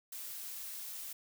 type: noise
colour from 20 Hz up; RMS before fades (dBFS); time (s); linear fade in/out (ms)
blue; -44; 0.12-1.13; 5
effects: none